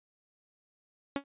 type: tone with exponential decay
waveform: sawtooth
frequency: 279.6 Hz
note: C#4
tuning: 15 cents sharp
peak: -22 dBFS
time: 1.16-1.24 s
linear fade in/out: 1 ms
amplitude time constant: 17 ms
effects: resampled to 8000 Hz